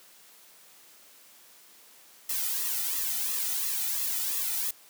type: noise with flanger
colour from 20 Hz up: blue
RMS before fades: -30 dBFS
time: 2.29-4.71 s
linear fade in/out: 5 ms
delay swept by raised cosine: 1.3 to 1.85 ms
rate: 2.9 Hz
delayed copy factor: -0.85
effects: white hiss -55 dBFS RMS until 4.89 s + high-pass 200 Hz 12 dB/octave